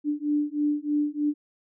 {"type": "beating tone pair", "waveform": "sine", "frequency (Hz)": [293.7, 296.9], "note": ["D4", "D4"], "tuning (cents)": [0, 19], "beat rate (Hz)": 3.2, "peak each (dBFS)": -26, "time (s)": [0.04, 1.34], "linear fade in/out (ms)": 50, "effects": []}